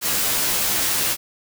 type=noise with comb filter; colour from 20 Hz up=white; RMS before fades=-21 dBFS; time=0.01-1.17 s; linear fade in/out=50 ms; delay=13 ms; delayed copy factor=-0.9; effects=none